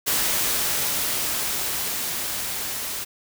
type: noise with level ramp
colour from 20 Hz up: white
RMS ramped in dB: -22 to -30 dBFS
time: 0.06-3.05 s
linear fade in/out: 20 ms
effects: none